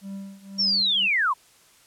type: tone with tremolo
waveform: triangle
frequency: 196 Hz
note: G3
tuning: in tune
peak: -29 dBFS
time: 0.01-1.09 s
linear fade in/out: 50 ms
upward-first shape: triangle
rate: 1.9 Hz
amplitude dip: 90%
type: linear sweep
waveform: sine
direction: down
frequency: 5610 to 932.3 Hz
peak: -19 dBFS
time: 0.58-1.34 s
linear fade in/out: 20 ms
effects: white hiss -56 dBFS RMS until 1.86 s + low-pass 11000 Hz 12 dB/octave